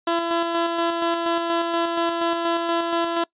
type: tone with tremolo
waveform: 15% pulse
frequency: 337 Hz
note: E4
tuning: 38 cents sharp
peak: -13 dBFS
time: 0.07-3.24 s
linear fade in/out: 5 ms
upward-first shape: square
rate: 4.2 Hz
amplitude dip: 35%
effects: noise-tail reverb RT60 0.1 s tail -24 dB re dry + resampled to 8000 Hz